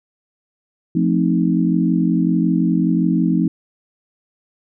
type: chord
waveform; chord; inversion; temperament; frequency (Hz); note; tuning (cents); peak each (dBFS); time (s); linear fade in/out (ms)
sine; F dominant seventh; none; equal with one note detuned; 174.61 / 220 / 261.6 / 313.1; F3 / A3 / C4 / Eb4; 0 / 0 / 0 / +11; -17 / -21 / -20 / -20; 0.95-3.48; 5
effects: none